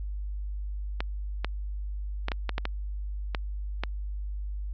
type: clicks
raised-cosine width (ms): 0.3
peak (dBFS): -13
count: 9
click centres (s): 1.005 / 1.446 / 2.284 / 2.318 / 2.493 / 2.581 / 2.654 / 3.348 / 3.836
effects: added 50 Hz sine -31 dBFS peak until 4.73 s + low-pass 5000 Hz 12 dB/octave